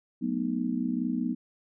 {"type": "chord", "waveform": "sine", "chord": "B dominant seventh", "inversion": "second", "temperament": "just", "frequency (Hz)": [185.21, 222.2, 246.9, 308.7], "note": ["F#3", "A3", "B3", "D#4"], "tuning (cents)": [2, 17, 0, -14], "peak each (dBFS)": [-34, -34, -29, -34], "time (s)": [0.21, 1.35], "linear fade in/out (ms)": 20, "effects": []}